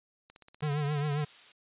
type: click train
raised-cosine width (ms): 0.2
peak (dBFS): -35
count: 9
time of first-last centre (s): 0.3-0.791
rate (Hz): 16.3
type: tone with vibrato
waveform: square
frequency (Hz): 146.83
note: D3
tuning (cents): 0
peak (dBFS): -29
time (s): 0.62-1.25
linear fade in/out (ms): 10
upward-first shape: triangle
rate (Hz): 7.4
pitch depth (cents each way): 78
type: noise with exponential decay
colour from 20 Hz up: violet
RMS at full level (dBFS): -46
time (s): 0.77-0.99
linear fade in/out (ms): 1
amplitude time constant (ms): 47
type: noise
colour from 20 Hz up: blue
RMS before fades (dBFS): -46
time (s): 0.87-1.52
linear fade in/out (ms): 5
effects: resampled to 8000 Hz